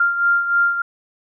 sine beating tone pair, 1394 / 1397.3 Hz, F6 / F6, -4 / 0 cents, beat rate 3.3 Hz, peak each -15 / -22 dBFS, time 0-0.82 s, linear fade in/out 5 ms, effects none

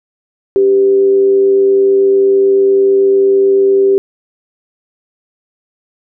sine tone with frequency modulation, 392 Hz, G4, in tune, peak -6 dBFS, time 0.56-3.98 s, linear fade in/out 0 ms, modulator 109 Hz, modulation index 0.21, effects none

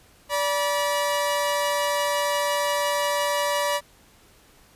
sawtooth tone pair together, 580 / 968.6 Hz, D5 / B5, -22 / -34 cents, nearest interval major sixth, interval 888 cents, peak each -20 / -22 dBFS, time 0.29-3.81 s, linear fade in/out 50 ms, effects pink hiss -55 dBFS RMS until 4.75 s + resampled to 32000 Hz

